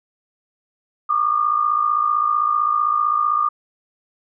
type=tone pair together; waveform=sine; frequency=1159 / 1214.6 Hz; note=D6 / D#6; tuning=-23 / -42 cents; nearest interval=minor second; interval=81 cents; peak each=-21 / -17 dBFS; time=1.09-3.49 s; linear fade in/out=10 ms; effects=none

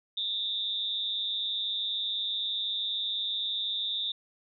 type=tone with amplitude modulation; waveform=sine; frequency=3633 Hz; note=A#7; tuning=45 cents flat; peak=-25 dBFS; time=0.17-4.12 s; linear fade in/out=5 ms; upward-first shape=sine; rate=208 Hz; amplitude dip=90%; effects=none

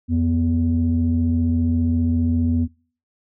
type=tone pair together; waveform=sine; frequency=86.55 / 244.8 Hz; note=F2 / B3; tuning=-15 / -15 cents; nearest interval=octave + tritone; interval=1800 cents; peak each=-18 dBFS; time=0.08-2.68 s; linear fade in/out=50 ms; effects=noise-tail reverb RT60 0.4 s tail -21 dB re dry + tanh soft clip ceiling -10 dBFS

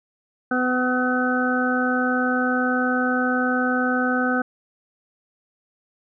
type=harmonic tone with a mistuned harmonic; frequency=251.8 Hz; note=B3; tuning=34 cents sharp; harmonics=1 / 2 / 3 / 5 / 6; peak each=-22 / -27 / -28 / -28 / -24 dBFS; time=0.51-4.42 s; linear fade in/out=5 ms; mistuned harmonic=5; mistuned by=+18 cents; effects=none

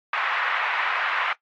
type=band-pass noise; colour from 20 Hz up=pink; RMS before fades=-25 dBFS; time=0.13-1.33 s; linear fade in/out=2 ms; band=960 to 2400 Hz; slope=24 dB/octave; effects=noise-tail reverb RT60 0.1 s tail -17 dB re dry + AAC 48 kbps

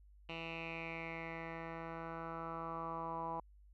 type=tone with low-pass filter sweep; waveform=10% pulse; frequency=164.9 Hz; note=E3; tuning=1 cent sharp; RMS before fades=-44 dBFS; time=0.29-3.4 s; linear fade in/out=2 ms; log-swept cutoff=2900 to 950 Hz; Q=5.9; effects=added 50 Hz sine -59 dBFS peak until 3.73 s

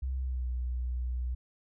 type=tone with pitch glide; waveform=sine; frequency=65.2 to 61.72 Hz; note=C2 to B1; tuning=-5 to 0 cents; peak=-30 dBFS; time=0.02-1.35 s; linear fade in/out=10 ms; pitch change=-95 cents; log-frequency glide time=0.18-0.48 s; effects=none

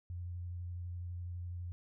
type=tone with vibrato; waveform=sine; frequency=88 Hz; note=F2; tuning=14 cents sharp; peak=-39 dBFS; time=0.1-1.72 s; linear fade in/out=0 ms; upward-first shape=triangle; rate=12 Hz; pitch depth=22 cents each way; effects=none

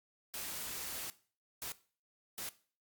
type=noise bursts at uneven times; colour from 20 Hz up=white; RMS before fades=-42 dBFS; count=3; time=0.34-1.1 / 1.62-1.72 / 2.38-2.49 s; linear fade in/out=0 ms; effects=noise-tail reverb RT60 0.4 s tail -17 dB re dry + Opus 48 kbps

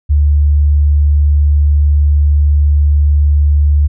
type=tone; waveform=sine; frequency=73.2 Hz; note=D2; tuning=5 cents flat; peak=-6 dBFS; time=0.09-3.88 s; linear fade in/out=20 ms; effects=none

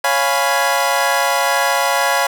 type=chord; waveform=25% pulse; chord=C# dominant seventh; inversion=none; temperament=equal; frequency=554.4 / 698.5 / 830.6 / 987.8 Hz; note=C#5 / E#5 / G#5 / B5; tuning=0 / 0 / 0 / 0 cents; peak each=-16 dBFS; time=0.04-2.27 s; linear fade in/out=5 ms; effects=none

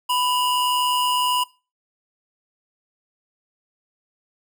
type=tone pair together; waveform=square; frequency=994.8 / 2843 Hz; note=B5 / F7; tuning=+12 / +30 cents; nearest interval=octave + tritone; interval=1818 cents; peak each=-21 / -26 dBFS; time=0.09-1.44 s; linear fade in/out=10 ms; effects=noise-tail reverb RT60 0.3 s tail -20 dB re dry

